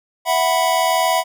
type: chord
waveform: square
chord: E suspended second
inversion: none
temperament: equal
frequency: 659.3 / 740 / 987.8 Hz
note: E5 / F#5 / B5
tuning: 0 / 0 / 0 cents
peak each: -20 dBFS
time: 0.25-1.24 s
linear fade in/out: 50 ms
effects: none